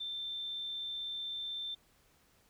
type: tone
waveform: sine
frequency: 3562 Hz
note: A7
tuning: 21 cents sharp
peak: -37 dBFS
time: 0-1.75 s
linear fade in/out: 10 ms
effects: pink hiss -68 dBFS RMS until 2.49 s